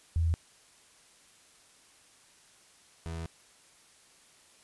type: tone pair in turn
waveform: sine / 30% pulse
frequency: 82.41 / 82.41 Hz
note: E2 / E2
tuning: 0 / 0 cents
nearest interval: unison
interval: 0 cents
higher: neither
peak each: -24 / -33 dBFS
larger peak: first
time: 0.16-0.34 / 3.06-3.26 s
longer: second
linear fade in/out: 0 ms
effects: white hiss -60 dBFS RMS until 4.63 s + resampled to 24000 Hz